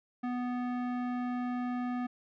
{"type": "tone with low-pass filter", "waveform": "square", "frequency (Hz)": 246.9, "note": "B3", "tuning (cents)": 0, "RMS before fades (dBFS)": -34, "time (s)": [0.23, 2.07], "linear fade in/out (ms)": 10, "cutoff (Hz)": 1600, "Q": 0.97, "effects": []}